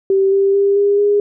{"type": "tone with pitch steps", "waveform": "sine", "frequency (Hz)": [387.9, 393.3, 398.8, 404.4, 410], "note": ["G4", "G4", "G4", "G#4", "G#4"], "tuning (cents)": [-18, 6, 30, -46, -22], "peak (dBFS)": -10, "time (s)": [0.1, 1.2], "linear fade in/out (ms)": 2, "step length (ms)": 220, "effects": []}